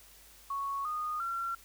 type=tone with pitch steps; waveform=sine; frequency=1109 / 1230.5 / 1365.3 Hz; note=C#6 / D#6 / F6; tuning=0 / -20 / -40 cents; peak=-32 dBFS; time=0.5-1.55 s; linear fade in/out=5 ms; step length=350 ms; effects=added 50 Hz sine -62 dBFS peak until 1.64 s + white hiss -57 dBFS RMS until 1.64 s